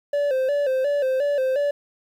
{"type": "tone with vibrato", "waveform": "triangle", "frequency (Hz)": 548, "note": "C#5", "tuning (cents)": -20, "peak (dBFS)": -17, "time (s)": [0.13, 1.71], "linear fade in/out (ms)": 5, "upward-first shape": "square", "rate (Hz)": 2.8, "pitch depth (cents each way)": 87, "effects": ["9-bit"]}